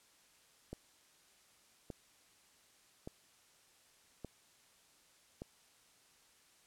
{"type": "click train", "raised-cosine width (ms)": 2, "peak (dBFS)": -30, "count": 5, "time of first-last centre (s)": [0.73, 5.419], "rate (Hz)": 0.853, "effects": ["white hiss -67 dBFS RMS until 6.66 s", "low-pass 10000 Hz 12 dB/octave"]}